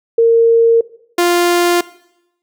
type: tone pair in turn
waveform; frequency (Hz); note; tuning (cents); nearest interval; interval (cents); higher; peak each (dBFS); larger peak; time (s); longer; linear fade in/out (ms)
sine / sawtooth; 460 / 349.2; A#4 / F4; -23 / 0; perfect fourth; 477; first; -6; neither; 0.18-0.81 / 1.18-1.81; neither; 5
effects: noise-tail reverb RT60 0.8 s tail -19 dB re dry